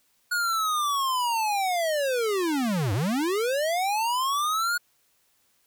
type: linear two-way sweep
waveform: square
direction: down then up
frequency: 1455 to 92.5 to 1455 Hz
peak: -24 dBFS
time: 0.31-4.78 s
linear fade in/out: 10 ms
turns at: 2.93 s
effects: white hiss -67 dBFS RMS until 5.66 s